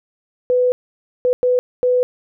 sine tone bursts at uneven times, 498.4 Hz, B4, 16 cents sharp, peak -12 dBFS, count 4, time 0.5-0.72 / 1.25-1.33 / 1.43-1.59 / 1.83-2.03 s, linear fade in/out 0 ms, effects none

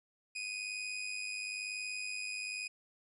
sawtooth tone with amplitude modulation, 2489 Hz, D#7, in tune, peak -32 dBFS, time 0.35-2.68 s, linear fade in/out 10 ms, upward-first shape sine, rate 101 Hz, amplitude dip 55%, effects resampled to 24000 Hz

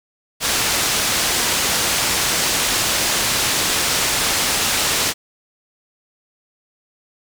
white low-pass noise, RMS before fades -19 dBFS, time 0.4-5.14 s, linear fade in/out 50 ms, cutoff 7800 Hz, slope 12 dB/octave, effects none

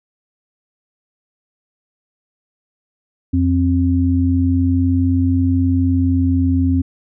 sine tone pair together, 88.2 / 264.3 Hz, F2 / C4, +18 / +18 cents, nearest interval octave + perfect fifth, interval 1900 cents, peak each -15 dBFS, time 3.33-6.82 s, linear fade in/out 10 ms, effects none

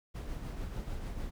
brown noise with tremolo, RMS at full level -37 dBFS, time 0.14-1.31 s, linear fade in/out 20 ms, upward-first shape triangle, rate 6.7 Hz, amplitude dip 45%, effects none

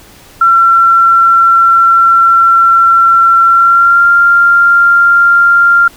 sine tone with pitch glide, 1357 to 1391.1 Hz, E6 to F6, +50 to -7 cents, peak -3 dBFS, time 0.41-5.88 s, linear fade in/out 5 ms, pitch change +43 cents, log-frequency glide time 3.46-4.07 s, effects pink hiss -38 dBFS RMS until 5.96 s

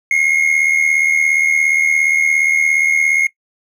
triangle tone with amplitude modulation, 2152 Hz, C7, 48 cents sharp, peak -7 dBFS, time 0.11-3.27 s, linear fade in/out 2 ms, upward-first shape sine, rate 77.2 Hz, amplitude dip 65%, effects noise-tail reverb RT60 0.1 s tail -18 dB re dry

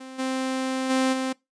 sawtooth tone with level steps, 261.6 Hz, C4, in tune, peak -34 / -21 / -16 / -21 dBFS, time 0-1.33 s, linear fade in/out 10 ms, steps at 0.18 / 0.89 / 1.12 s, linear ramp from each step 20 ms, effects noise-tail reverb RT60 0.2 s tail -22 dB re dry + resampled to 22050 Hz

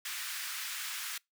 pink high-pass noise, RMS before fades -39 dBFS, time 0.05-1.18 s, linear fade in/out 5 ms, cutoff 1400 Hz, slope 24 dB/octave, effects noise-tail reverb RT60 0.2 s tail -26 dB re dry

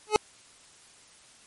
25% pulse tone with exponential growth, 425.5 Hz, G#4, 42 cents sharp, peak -10 dBFS, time 0.07-0.16 s, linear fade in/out 0 ms, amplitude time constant 18 ms, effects white hiss -55 dBFS RMS until 1.46 s + MP3 48 kbps

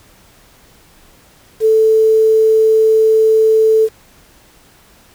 sine tone with quantisation, 440 Hz, A4, in tune, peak -7 dBFS, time 1.6-3.89 s, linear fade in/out 50 ms, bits 6, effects pink hiss -47 dBFS RMS until 5.14 s

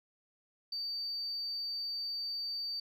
sine tone, 4612 Hz, D8, 32 cents flat, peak -34 dBFS, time 0.72-2.8 s, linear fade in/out 5 ms, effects tanh soft clip ceiling -31 dBFS

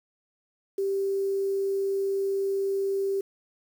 sine tone with quantisation, 392 Hz, G4, in tune, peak -24 dBFS, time 0.78-3.21 s, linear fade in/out 5 ms, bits 8, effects none

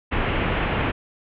pink low-pass noise, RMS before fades -23 dBFS, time 0.11-0.92 s, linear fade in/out 20 ms, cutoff 3000 Hz, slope 48 dB/octave, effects none

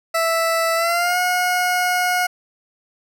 20% pulse tone with pitch glide, 659.3 to 723.1 Hz, E5 to F#5, 0 to -40 cents, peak -12 dBFS, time 0.14-2.27 s, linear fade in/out 10 ms, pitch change +160 cents, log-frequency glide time 0.75-1.18 s, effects none

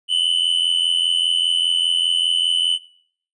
triangle tone pair together, 2958 / 3043 Hz, F#7 / F#7, -1 / +48 cents, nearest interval unison, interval 49 cents, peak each -17 dBFS, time 0.08-2.79 s, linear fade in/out 50 ms, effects noise-tail reverb RT60 0.6 s tail -21 dB re dry + resampled to 24000 Hz

